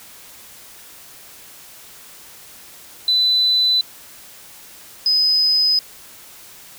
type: tone pair in turn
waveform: sine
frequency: 4000 / 5031 Hz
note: B7 / D#8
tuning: +21 / +18 cents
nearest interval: major third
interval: 397 cents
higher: second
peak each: -13 dBFS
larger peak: neither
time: 3.08-3.81 / 5.06-5.79 s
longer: neither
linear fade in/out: 2 ms
effects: white hiss -42 dBFS RMS until 6.78 s